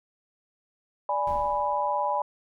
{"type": "chord", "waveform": "sine", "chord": "G# diminished", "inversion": "second", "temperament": "equal", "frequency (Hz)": [587.3, 830.6, 987.8], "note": ["D5", "G#5", "B5"], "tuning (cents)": [0, 0, 0], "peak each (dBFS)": [-30, -28, -27], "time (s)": [1.09, 2.22], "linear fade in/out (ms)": 2}
{"type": "noise with exponential decay", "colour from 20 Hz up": "brown", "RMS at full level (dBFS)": -35, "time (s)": [1.27, 2.1], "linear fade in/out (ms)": 2, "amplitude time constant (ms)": 180}
{"effects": []}